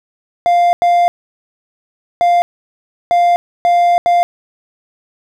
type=tone bursts at uneven times; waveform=triangle; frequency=698.5 Hz; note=F5; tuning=in tune; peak=-6 dBFS; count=6; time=0.46-0.73 / 0.82-1.08 / 2.21-2.42 / 3.11-3.36 / 3.65-3.98 / 4.06-4.23 s; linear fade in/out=0 ms; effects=none